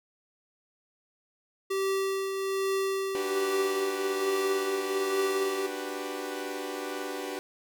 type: tone with tremolo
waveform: square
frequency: 387.6 Hz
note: G4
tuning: 20 cents flat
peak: -26 dBFS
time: 1.7-5.67 s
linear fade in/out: 10 ms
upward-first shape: triangle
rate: 1.2 Hz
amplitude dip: 45%
type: chord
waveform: sawtooth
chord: G major seventh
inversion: second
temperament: equal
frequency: 293.7 / 370 / 392 / 493.9 Hz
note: D4 / F#4 / G4 / B4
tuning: 0 / 0 / 0 / 0 cents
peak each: -35 dBFS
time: 3.15-7.39 s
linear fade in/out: 0 ms
effects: none